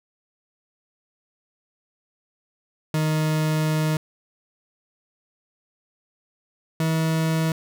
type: tone pair in turn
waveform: 40% pulse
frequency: 155.56 / 160.67 Hz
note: D#3 / E3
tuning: 0 / -44 cents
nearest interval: minor second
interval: 56 cents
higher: second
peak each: -19 dBFS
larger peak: neither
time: 2.94-3.97 / 6.8-7.52 s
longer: first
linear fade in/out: 2 ms
effects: none